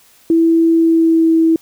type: tone with pitch glide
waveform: sine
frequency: 329.6 to 325.4 Hz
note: E4 to E4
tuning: 0 to -22 cents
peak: -8 dBFS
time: 0.3-1.56 s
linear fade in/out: 2 ms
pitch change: -22 cents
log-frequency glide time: 0.73-1.32 s
effects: white hiss -49 dBFS RMS until 1.61 s